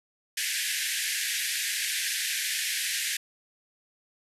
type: band-pass noise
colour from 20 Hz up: pink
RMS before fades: -30 dBFS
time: 0.37-3.17 s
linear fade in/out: 5 ms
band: 1600 to 13000 Hz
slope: 96 dB/octave
effects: none